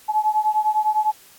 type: beating tone pair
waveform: sine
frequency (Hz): 853 / 862.9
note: G#5 / A5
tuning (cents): +46 / -34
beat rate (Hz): 9.9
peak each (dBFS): -19 / -21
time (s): 0.08-1.12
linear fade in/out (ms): 20
effects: white hiss -49 dBFS RMS until 1.38 s + AAC 64 kbps